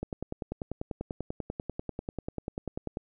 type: click train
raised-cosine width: 2 ms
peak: -20 dBFS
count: 31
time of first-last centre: 0.03-2.971 s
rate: 10.2 Hz
effects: none